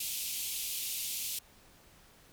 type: band-pass noise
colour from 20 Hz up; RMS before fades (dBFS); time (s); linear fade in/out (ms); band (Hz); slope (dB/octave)
white; -37; 0-1.39; 5; 2400 to 16000; 48
effects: pink hiss -60 dBFS RMS until 2.32 s